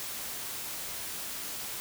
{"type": "noise", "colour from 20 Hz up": "white", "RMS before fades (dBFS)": -38, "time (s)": [0, 1.8], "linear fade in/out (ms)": 0, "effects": []}